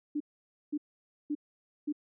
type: tone bursts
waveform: sine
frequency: 295.7 Hz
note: D4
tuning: 12 cents sharp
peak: -29 dBFS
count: 4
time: 0.15-1.926 s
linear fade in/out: 10 ms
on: 54 ms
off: 520 ms
effects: none

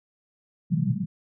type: band-pass noise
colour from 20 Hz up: pink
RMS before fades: -25 dBFS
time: 0.7-1.06 s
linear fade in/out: 20 ms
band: 120 to 210 Hz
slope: 96 dB/octave
effects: none

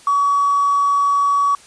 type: tone with hard clipping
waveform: triangle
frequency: 1133 Hz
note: C#6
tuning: 37 cents sharp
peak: -13 dBFS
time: 0.07-1.55 s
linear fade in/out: 2 ms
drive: 3 dB
effects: white hiss -45 dBFS RMS until 1.66 s + resampled to 22050 Hz

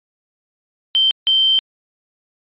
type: tone bursts at uneven times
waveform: sine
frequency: 3119 Hz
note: G7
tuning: 9 cents flat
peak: -11 dBFS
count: 2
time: 0.95-1.11 / 1.27-1.59 s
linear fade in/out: 0 ms
effects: resampled to 8000 Hz

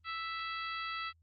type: harmonic tone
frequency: 659.3 Hz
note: E5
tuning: in tune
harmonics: 2 / 3 / 4 / 5 / 6 / 7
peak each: -39 / -43 / -45 / -47 / -49 / -50 dBFS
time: 0.04-1.13 s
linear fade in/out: 50 ms
effects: added 82 Hz sine -65 dBFS peak until 1.22 s + Opus 24 kbps

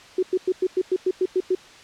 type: tone bursts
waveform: sine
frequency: 370 Hz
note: F#4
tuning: in tune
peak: -17 dBFS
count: 10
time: 0.18-1.551 s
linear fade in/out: 5 ms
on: 48 ms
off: 99 ms
effects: white hiss -46 dBFS RMS until 1.83 s + low-pass 5000 Hz 12 dB/octave

